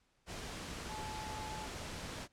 sine tone in noise, 862 Hz, A5, 36 cents flat, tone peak -44 dBFS, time 0.87-1.69 s, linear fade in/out 50 ms, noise pink, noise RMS -44 dBFS, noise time 0.26-2.28 s, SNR -3 dB, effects pink hiss -75 dBFS RMS until 2.32 s + low-pass 8000 Hz 12 dB/octave

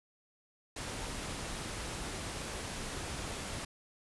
pink noise, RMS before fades -40 dBFS, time 0.76-3.65 s, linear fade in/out 5 ms, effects resampled to 24000 Hz

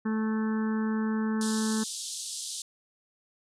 harmonic tone, 218.7 Hz, A3, 10 cents flat, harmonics 1 / 2 / 4 / 5 / 6 / 7 / 8, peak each -26 / -37 / -43 / -43 / -45 / -44 / -45 dBFS, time 0.05-1.84 s, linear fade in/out 10 ms
white band-pass noise, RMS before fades -37 dBFS, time 1.41-2.62 s, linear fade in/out 2 ms, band 3400 to 9600 Hz, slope 48 dB/octave
effects none

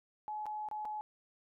sine tone with dropouts, 850 Hz, G#5, 40 cents sharp, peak -37 dBFS, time 0.28-1.01 s, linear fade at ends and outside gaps 0 ms, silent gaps 0.457-0.465 / 0.687-0.713 / 0.85-0.854 s, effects none

